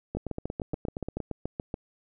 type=two click trains; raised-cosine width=2 ms; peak=-19 / -18 dBFS; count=10 / 12; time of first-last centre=0.15-1.203 / 0.17-1.741 s; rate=8.55 / 7 Hz; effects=none